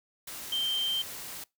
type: tone in noise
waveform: sine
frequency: 3139 Hz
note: G7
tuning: 2 cents sharp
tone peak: -27 dBFS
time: 0.52-1.02 s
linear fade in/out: 5 ms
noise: white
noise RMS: -41 dBFS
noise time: 0.27-1.44 s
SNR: +11 dB
effects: noise-tail reverb RT60 0.2 s tail -23 dB re dry